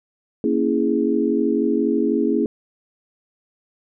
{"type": "chord", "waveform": "sine", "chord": "A# half-diminished seventh", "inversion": "none", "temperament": "equal", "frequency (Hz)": [233.1, 277.2, 329.6, 415.3], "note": ["A#3", "C#4", "E4", "G#4"], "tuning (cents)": [0, 0, 0, 0], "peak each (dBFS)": -22, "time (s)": [0.44, 2.46], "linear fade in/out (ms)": 2, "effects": []}